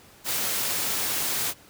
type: noise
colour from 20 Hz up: white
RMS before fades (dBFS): -27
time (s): 0.24-1.54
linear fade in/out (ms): 50
effects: pink hiss -52 dBFS RMS until 1.69 s + high-pass 60 Hz 12 dB/octave